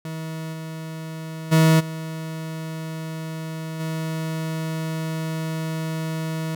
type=tone with level steps; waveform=40% pulse; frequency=160 Hz; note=D#3; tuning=49 cents sharp; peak=-28 / -30 / -12 / -28 / -24 dBFS; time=0.05-6.55 s; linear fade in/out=2 ms; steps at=0.52 / 1.51 / 1.79 / 3.79 s; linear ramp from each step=20 ms; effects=none